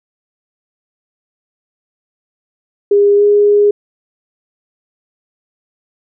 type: tone with pitch glide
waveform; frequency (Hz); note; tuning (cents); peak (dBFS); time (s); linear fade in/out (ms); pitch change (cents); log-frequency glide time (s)
sine; 406.2 to 411.9; G#4 to G#4; -38 to -14; -6; 2.91-3.71; 5; +24; 3.16-3.23
effects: none